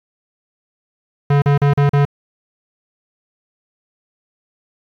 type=tone bursts; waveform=square; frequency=142.7 Hz; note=D3; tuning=49 cents flat; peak=-11 dBFS; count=5; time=1.3-2.052 s; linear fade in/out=5 ms; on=120 ms; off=38 ms; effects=low-pass 2000 Hz 12 dB/octave + 8-bit